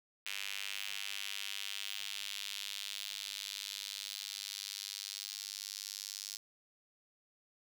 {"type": "tone with high-pass filter sweep", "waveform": "sawtooth", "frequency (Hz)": 100.1, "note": "G2", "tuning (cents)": 37, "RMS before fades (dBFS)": -43, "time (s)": [0.26, 6.37], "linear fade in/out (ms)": 0, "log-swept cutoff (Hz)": [2600, 5000], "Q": 2.4, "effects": []}